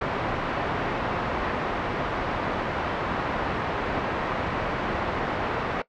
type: low-pass noise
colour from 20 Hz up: white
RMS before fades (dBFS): -28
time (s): 0.01-5.82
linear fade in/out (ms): 5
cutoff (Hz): 1200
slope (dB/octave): 12
effects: noise-tail reverb RT60 0.1 s tail -19 dB re dry + low-pass 4000 Hz 12 dB/octave